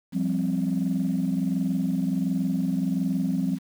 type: chord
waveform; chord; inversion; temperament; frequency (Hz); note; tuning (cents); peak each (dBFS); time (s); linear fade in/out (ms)
sine; F suspended second; none; equal; 174.61 / 196 / 261.6; F3 / G3 / C4; 0 / 0 / 0; -26; 0.12-3.59; 50
effects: tanh soft clip ceiling -16 dBFS + 8-bit